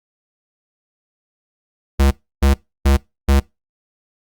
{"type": "tone bursts", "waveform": "square", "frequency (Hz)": 68.8, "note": "C#2", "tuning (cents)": -12, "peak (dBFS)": -11, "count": 4, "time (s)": [1.99, 3.4], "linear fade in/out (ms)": 10, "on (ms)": 120, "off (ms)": 310, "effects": ["noise-tail reverb RT60 0.2 s tail -23 dB re dry", "Opus 48 kbps"]}